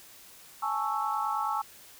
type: chord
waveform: sine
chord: A major seventh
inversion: third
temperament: equal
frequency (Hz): 830.6 / 880 / 1108.7 / 1318.5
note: G#5 / A5 / C#6 / E6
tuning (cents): 0 / 0 / 0 / 0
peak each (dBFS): -33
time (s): 0.62-1.62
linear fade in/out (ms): 10
effects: white hiss -52 dBFS RMS until 1.99 s